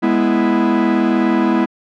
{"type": "chord", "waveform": "45% pulse", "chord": "E major", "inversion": "first", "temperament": "equal", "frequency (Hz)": [207.7, 246.9, 329.6], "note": ["G#3", "B3", "E4"], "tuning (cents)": [0, 0, 0], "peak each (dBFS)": [-18, -17, -16], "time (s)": [0.02, 1.66], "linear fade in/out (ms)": 20, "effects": ["low-pass 2000 Hz 12 dB/octave"]}